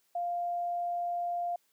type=tone; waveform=sine; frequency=698.5 Hz; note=F5; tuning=in tune; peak=-30 dBFS; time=0.15-1.56 s; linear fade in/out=5 ms; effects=white hiss -72 dBFS RMS until 1.72 s + high-pass 150 Hz 12 dB/octave